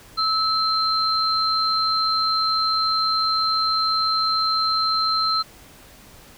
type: tone pair together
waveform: sine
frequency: 1303 / 4131 Hz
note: E6 / C8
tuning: -20 / -23 cents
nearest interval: octave + minor sixth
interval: 1997 cents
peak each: -21 dBFS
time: 0.17-5.43 s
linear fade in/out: 20 ms
effects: pink hiss -47 dBFS RMS until 6.37 s